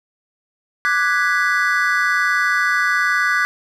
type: chord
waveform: triangle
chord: G# half-diminished seventh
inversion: second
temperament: equal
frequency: 1174.7 / 1480 / 1661.2 / 1975.5 Hz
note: D6 / F#6 / G#6 / B6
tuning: 0 / 0 / 0 / 0 cents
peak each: -20 / -17 / -19 / -20 dBFS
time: 0.85-3.45 s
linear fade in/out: 0 ms
effects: none